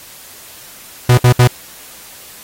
45% pulse tone bursts, 123.3 Hz, B2, 2 cents flat, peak -5 dBFS, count 3, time 1.09-1.476 s, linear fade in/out 5 ms, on 86 ms, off 64 ms, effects white hiss -37 dBFS RMS until 2.43 s + AAC 48 kbps

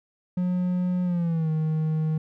triangle tone with pitch glide, 180.3 to 156.96 Hz, F#3 to D#3, -45 to +15 cents, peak -20 dBFS, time 0.37-2.18 s, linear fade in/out 5 ms, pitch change -240 cents, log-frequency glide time 1.04-1.5 s, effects none

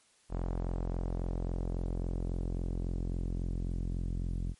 sawtooth tone with low-pass filter sweep, 43.65 Hz, F1, in tune, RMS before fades -34 dBFS, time 0.29-4.55 s, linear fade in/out 50 ms, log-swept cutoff 900 to 210 Hz, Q 0.96, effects white hiss -66 dBFS RMS until 4.59 s + MP3 48 kbps

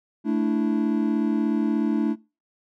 triangle chord, A suspended fourth, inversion none, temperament just, 220 / 293.3 / 330 Hz, A3 / D4 / E4, 0 / -2 / +2 cents, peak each -22 / -22 / -25 dBFS, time 0.24-2.16 s, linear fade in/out 50 ms, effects noise-tail reverb RT60 0.3 s tail -23 dB re dry

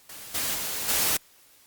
white noise with level steps, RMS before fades -42 / -28 / -31 / -24 dBFS, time 0.09-1.17 s, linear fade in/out 5 ms, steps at 0.34 / 0.54 / 0.88 s, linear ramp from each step 10 ms, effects white hiss -57 dBFS RMS until 1.66 s + Opus 48 kbps

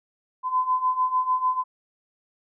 sine beating tone pair, 1014 / 1020.7 Hz, B5 / C6, +45 / -43 cents, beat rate 6.7 Hz, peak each -26 / -22 dBFS, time 0.43-1.64 s, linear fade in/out 50 ms, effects none

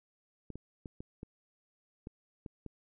clicks, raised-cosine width 3 ms, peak -30 dBFS, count 8, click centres 0.503 / 0.556 / 0.858 / 1.005 / 1.231 / 2.071 / 2.462 / 2.663 s, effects none

